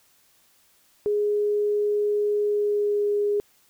sine tone with pitch glide, 415.3 to 411.7 Hz, G#4 to G#4, 0 to -15 cents, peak -20 dBFS, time 1.06-3.4 s, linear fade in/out 0 ms, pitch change -15 cents, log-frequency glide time 2.42-3.08 s, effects white hiss -61 dBFS RMS until 3.69 s

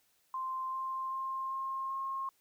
sine tone with pitch steps, 1045 / 1052.3 / 1059.6 / 1067 / 1074.4 Hz, C6 / C6 / C6 / C6 / C6, -2 / +10 / +22 / +34 / +46 cents, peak -34 dBFS, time 0.34-2.29 s, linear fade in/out 2 ms, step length 390 ms, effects white hiss -72 dBFS RMS until 2.4 s

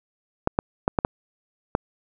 clicks, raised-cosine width 1 ms, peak -5 dBFS, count 6, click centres 0.474 / 0.589 / 0.879 / 0.988 / 1.049 / 1.751 s, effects none

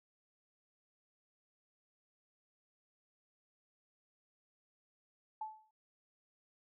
sine tone with exponential decay, 868 Hz, A5, 24 cents flat, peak -36 dBFS, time 5.41-5.71 s, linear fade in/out 5 ms, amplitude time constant 64 ms, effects none

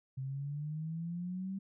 sine exponential sweep, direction up, 130.81 to 196 Hz, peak -36 dBFS, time 0.17-1.59 s, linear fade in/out 10 ms, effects none

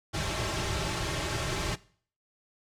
pink noise with comb filter, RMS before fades -31 dBFS, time 0.13-1.76 s, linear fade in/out 20 ms, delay 4.1 ms, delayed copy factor -0.65, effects noise-tail reverb RT60 0.5 s tail -20 dB re dry + low-pass 7000 Hz 12 dB/octave

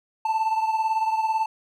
triangle beating tone pair, 880 / 898 Hz, A5 / A5, 0 / +35 cents, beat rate 18 Hz, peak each -20 / -26 dBFS, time 0.25-1.46 s, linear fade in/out 5 ms, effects none

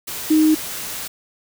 sine tone in noise, 311.4 Hz, D#4, 2 cents sharp, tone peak -11 dBFS, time 0.3-0.55 s, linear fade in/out 10 ms, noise white, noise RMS -29 dBFS, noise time 0.07-1.08 s, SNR +15 dB, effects none

